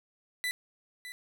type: tone with echo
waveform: 30% pulse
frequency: 1989 Hz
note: B6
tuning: 12 cents sharp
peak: -27 dBFS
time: 0.44-0.51 s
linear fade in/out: 0 ms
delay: 610 ms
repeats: 1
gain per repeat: -11 dB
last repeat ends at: 1.12 s
effects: none